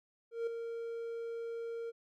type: tone with ADSR envelope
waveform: triangle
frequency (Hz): 462.5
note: A#4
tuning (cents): -14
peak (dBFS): -29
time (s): 0.31-1.92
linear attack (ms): 160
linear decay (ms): 5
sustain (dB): -7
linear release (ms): 30
effects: none